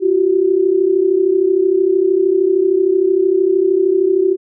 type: tone pair together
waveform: sine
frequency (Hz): 349.6 / 382.7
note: F4 / G4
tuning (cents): +2 / -42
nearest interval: major second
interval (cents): 156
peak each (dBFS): -15 / -12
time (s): 0-4.37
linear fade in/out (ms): 50
effects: none